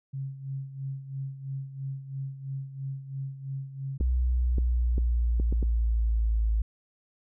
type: tone with tremolo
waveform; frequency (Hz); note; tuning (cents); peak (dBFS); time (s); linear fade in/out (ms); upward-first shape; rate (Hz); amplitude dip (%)
sine; 135.8; C#3; -35; -30; 0.13-3.98; 10; sine; 3; 70
type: exponential sweep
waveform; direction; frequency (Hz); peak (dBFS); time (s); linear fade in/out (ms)
sine; down; 62.9 to 54.1; -22; 4-6.62; 5
type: clicks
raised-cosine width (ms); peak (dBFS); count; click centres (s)
3; -20; 6; 4.009 / 4.583 / 4.981 / 5.399 / 5.526 / 5.628
effects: none